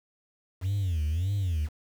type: tone with vibrato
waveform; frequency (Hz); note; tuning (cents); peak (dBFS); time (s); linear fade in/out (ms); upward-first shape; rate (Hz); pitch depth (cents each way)
triangle; 87.4; F2; +2; -22; 0.61-1.69; 50; sine; 1.7; 260
effects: tanh soft clip ceiling -20 dBFS + 8-bit